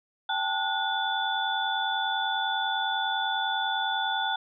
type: tone cluster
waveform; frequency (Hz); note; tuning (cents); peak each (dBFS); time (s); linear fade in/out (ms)
sine; 785 / 875 / 1459 / 3478; G5 / A5 / F#6 / A7; +2 / -10 / -25 / -21; -31; 0.29-4.36; 5
effects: none